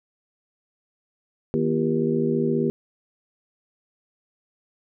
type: harmonic tone with a mistuned harmonic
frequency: 79 Hz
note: D#2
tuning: 27 cents sharp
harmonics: 2 / 3 / 4 / 5 / 6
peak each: -27 / -24 / -29 / -24 / -30 dBFS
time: 1.54-2.7 s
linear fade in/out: 0 ms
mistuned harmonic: 4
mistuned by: +130 cents
effects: none